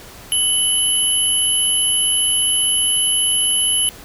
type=tone pair together; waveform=sine; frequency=2983 / 11178 Hz; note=F#7 / F9; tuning=+13 / 0 cents; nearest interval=octave + major seventh; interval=2287 cents; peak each=-17 dBFS; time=0.32-3.89 s; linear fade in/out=0 ms; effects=pink hiss -39 dBFS RMS until 4.04 s